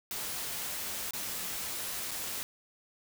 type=noise with dropouts; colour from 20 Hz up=white; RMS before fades=-37 dBFS; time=0.11-2.43 s; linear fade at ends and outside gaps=0 ms; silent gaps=1.108-1.135 / 2.109-2.114 s; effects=none